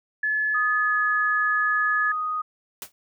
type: tone with pitch glide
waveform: sine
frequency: 1718 to 1706.1 Hz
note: A6 to G#6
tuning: -42 to +46 cents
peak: -21 dBFS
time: 0.23-2.12 s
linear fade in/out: 5 ms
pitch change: -12 cents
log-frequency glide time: 0.74-0.97 s
type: tone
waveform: sine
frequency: 1244.5 Hz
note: D#6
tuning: in tune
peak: -24 dBFS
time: 0.54-2.42 s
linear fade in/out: 10 ms
type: noise with exponential decay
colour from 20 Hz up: white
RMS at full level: -30 dBFS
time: 2.82-2.92 s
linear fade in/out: 1 ms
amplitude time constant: 21 ms
effects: none